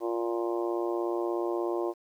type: harmonic tone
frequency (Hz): 116.7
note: A#2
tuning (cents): +2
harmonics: 3 / 4 / 5 / 6 / 7 / 8 / 9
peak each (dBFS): -29 / -37 / -36 / -40 / -42 / -43 / -41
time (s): 0-1.94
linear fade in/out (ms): 50
effects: 10-bit